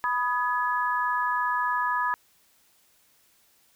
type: chord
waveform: sine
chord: G# minor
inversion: first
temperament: equal with one note detuned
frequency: 987.8 / 1244.5 / 1690.3 Hz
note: B5 / D#6 / G#6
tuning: 0 / 0 / +30 cents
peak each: -26 / -29 / -29 dBFS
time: 0.04-2.14 s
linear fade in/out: 0 ms
effects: white hiss -63 dBFS RMS until 3.75 s